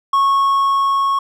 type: tone with level ramp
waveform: triangle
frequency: 1100 Hz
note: C#6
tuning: 14 cents flat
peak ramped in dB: -9 to -12 dBFS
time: 0.13-1.19 s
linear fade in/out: 5 ms
effects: none